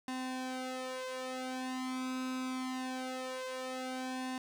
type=tone with flanger; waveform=sawtooth; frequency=257.5 Hz; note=C4; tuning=28 cents flat; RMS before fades=-39 dBFS; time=0.08-4.38 s; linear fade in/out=2 ms; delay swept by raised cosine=1.1 to 3.1 ms; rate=0.23 Hz; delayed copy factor=+1; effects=low-pass 9000 Hz 12 dB/octave + 10-bit